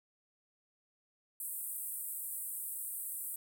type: band-pass noise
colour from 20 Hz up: white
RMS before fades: -41 dBFS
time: 1.4-3.36 s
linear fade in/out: 2 ms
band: 8100 to 16000 Hz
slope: 96 dB/octave
effects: none